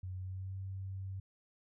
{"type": "tone with pitch glide", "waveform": "sine", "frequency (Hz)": [92.5, 95.82], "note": ["F#2", "G2"], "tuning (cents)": [0, -39], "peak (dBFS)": -39, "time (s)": [0.03, 1.2], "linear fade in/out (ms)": 5, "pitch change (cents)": 61, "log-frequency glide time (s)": [0.16, 0.56], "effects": []}